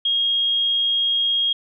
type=tone; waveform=sine; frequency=3261 Hz; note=G#7; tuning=32 cents flat; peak=-17 dBFS; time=0.05-1.53 s; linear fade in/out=5 ms; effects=none